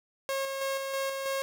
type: tone with tremolo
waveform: sawtooth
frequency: 542 Hz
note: C#5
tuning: 39 cents flat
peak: -25 dBFS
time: 0.29-1.42 s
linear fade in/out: 0 ms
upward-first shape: square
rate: 3.1 Hz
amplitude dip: 35%
effects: none